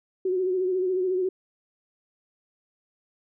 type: tone with vibrato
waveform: sine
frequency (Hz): 370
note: F#4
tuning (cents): 0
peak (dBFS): -22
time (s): 0.25-1.29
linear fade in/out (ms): 5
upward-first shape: sine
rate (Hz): 14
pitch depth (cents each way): 47
effects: none